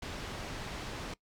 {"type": "low-pass noise", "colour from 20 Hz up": "pink", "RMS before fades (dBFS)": -41, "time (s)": [0.02, 1.14], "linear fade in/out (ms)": 5, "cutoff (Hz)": 5200, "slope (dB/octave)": 12, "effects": ["noise-tail reverb RT60 0.1 s tail -21 dB re dry"]}